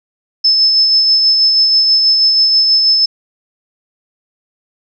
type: tone with tremolo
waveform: sine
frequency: 5240 Hz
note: E8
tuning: 11 cents flat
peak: -6 dBFS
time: 0.44-3.06 s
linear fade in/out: 10 ms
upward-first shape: sine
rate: 6.2 Hz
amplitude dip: 30%
effects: none